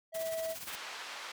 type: tone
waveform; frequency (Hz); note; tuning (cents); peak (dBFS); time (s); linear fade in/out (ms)
triangle; 650; E5; -24; -32; 0.12-0.56; 50
type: noise with tremolo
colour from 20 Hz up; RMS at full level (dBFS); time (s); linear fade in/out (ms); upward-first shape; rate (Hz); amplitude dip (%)
white; -42; 0.14-0.76; 10; sine; 17; 60
type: band-pass noise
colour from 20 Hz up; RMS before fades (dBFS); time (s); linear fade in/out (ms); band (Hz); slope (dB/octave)
pink; -44; 0.67-1.32; 5; 990 to 4900; 12
effects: none